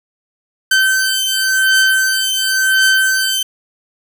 sawtooth beating tone pair, 1542 / 1542.93 Hz, G6 / G6, -29 / -28 cents, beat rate 0.93 Hz, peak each -11 dBFS, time 0.71-3.43 s, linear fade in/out 5 ms, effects none

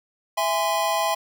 square chord, E augmented, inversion none, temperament just, 659.3 / 824.1 / 1030.1 Hz, E5 / G#5 / B#5, 0 / -14 / -27 cents, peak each -26 dBFS, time 0.37-1.15 s, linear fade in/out 10 ms, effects none

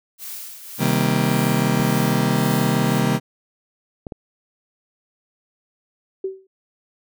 blue noise with tremolo, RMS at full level -32 dBFS, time 0.18-3.03 s, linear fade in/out 50 ms, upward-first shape triangle, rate 1.8 Hz, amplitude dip 65%
35% pulse chord, C minor seventh, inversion none, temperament just, 130.81 / 156.98 / 196.22 / 235.5 Hz, C3 / Eb3 / G3 / Bb3, 0 / +16 / +2 / +18 cents, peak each -21 dBFS, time 0.78-3.2 s, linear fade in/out 50 ms
clicks, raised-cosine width 2 ms, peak -18 dBFS, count 3, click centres 1.8 / 4.068 / 4.122 s
sine tone with exponential decay, 382.6 Hz, G4, 42 cents flat, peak -19 dBFS, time 6.24-6.47 s, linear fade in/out 5 ms, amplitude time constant 50 ms
effects none

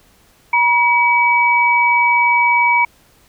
sine tone pair together, 957 / 2280 Hz, A#5 / C#7, +45 / +48 cents, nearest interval octave + minor third, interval 1503 cents, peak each -13 dBFS, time 0.53-2.85 s, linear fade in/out 5 ms, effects pink hiss -52 dBFS RMS until 3.28 s

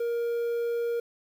triangle tone, 470.1 Hz, A#4, 15 cents sharp, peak -24 dBFS, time 0-1 s, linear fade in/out 5 ms, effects 9-bit

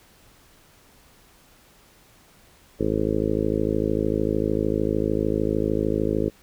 harmonic tone, 53.3 Hz, G#1, 46 cents sharp, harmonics 1 / 2 / 3 / 4 / 5 / 6 / 7 / 8 / 9 / 10, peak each -32 / -31 / -32 / -29 / -31 / -27 / -30 / -27 / -31 / -33 dBFS, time 2.79-6.3 s, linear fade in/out 20 ms, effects pink hiss -55 dBFS RMS until 6.42 s

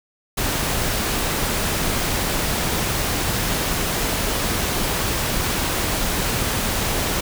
pink noise, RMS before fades -22 dBFS, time 0.37-7.21 s, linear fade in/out 10 ms, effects none

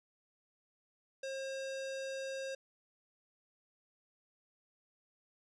square tone with low-pass filter, 536 Hz, C5, 42 cents sharp, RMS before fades -41 dBFS, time 1.23-2.55 s, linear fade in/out 5 ms, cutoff 6300 Hz, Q 1.5, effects none

